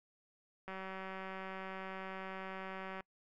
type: click train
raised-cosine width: 0.5 ms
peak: -30 dBFS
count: 443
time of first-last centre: 0.68-3.006 s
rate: 190 Hz
effects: noise-tail reverb RT60 0.1 s tail -26 dB re dry